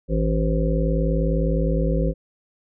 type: harmonic tone with a mistuned harmonic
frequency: 54.4 Hz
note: A1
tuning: 19 cents flat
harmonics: 1 / 3 / 5 / 7 / 9 / 10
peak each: -21 / -23 / -29 / -30 / -30 / -28 dBFS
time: 0.08-2.14 s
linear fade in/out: 50 ms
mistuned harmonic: 10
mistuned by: -48 cents
effects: none